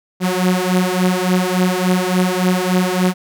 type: beating tone pair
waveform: sawtooth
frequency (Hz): 181.2 / 184.7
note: F#3 / F#3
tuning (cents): -36 / -3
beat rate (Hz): 3.5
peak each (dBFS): -13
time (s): 0.2-3.14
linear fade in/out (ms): 50
effects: none